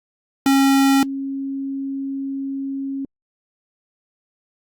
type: tone pair in turn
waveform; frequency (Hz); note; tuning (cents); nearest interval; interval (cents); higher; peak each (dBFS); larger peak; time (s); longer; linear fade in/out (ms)
square / sine; 272.7 / 272.7; C#4 / C#4; -28 / -28; unison; 0; neither; -13 / -23; first; 0.46-1.03 / 1.03-3.05; second; 2
effects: Opus 48 kbps